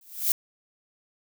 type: noise with exponential growth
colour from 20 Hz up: violet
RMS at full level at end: -19 dBFS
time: 0.01-0.32 s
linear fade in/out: 2 ms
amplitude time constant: 67 ms
effects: none